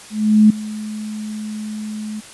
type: tone with ADSR envelope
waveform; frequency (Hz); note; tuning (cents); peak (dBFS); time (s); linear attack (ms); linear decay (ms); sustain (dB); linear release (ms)
sine; 213.8; A3; -49; -5; 0.1-2.21; 400; 5; -19; 20
effects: white hiss -39 dBFS RMS until 2.33 s + resampled to 24000 Hz